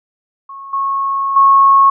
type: tone with level steps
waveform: sine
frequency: 1096 Hz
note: C#6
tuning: 20 cents flat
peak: -28 / -14 / -5 dBFS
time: 0.49-1.9 s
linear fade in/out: 5 ms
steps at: 0.73 / 1.36 s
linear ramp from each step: 5 ms
effects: none